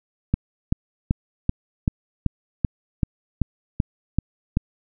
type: click train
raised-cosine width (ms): 5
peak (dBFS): -6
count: 12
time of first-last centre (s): 0.34-4.571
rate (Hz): 2.6
effects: none